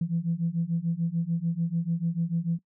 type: beating tone pair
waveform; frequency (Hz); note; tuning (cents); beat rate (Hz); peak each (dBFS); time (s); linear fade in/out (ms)
sine; 164.4 / 171.2; E3 / F3; -4 / -34; 6.8; -28 / -27; 0.01-2.59; 5
effects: noise-tail reverb RT60 0.1 s tail -21 dB re dry + tanh soft clip ceiling -17 dBFS